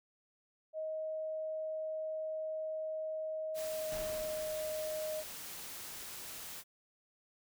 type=tone with pitch glide; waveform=sine; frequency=629 to 620.7 Hz; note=D#5 to D#5; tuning=+19 to -4 cents; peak=-36 dBFS; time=0.73-5.24 s; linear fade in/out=50 ms; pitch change=-23 cents; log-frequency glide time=3.58-4.39 s
type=noise; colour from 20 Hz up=white; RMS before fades=-46 dBFS; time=3.54-6.64 s; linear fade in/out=50 ms
type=noise with exponential decay; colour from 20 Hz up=pink; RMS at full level=-45 dBFS; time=3.92-5.76 s; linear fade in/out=1 ms; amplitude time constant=400 ms
effects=none